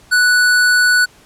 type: tone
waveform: square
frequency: 1480 Hz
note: F#6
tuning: in tune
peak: -10 dBFS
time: 0.11-1.06 s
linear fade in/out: 20 ms
effects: pink hiss -47 dBFS RMS until 1.25 s + low-pass 11000 Hz 12 dB/octave